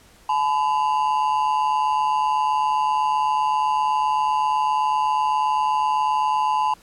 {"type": "ring-modulated tone", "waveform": "triangle", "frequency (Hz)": 932.3, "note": "A#5", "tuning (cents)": 0, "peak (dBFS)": -13, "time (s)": [0.29, 6.74], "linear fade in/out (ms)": 5, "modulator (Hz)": 73.9, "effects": ["pink hiss -52 dBFS RMS until 6.82 s", "low-pass 12000 Hz 12 dB/octave"]}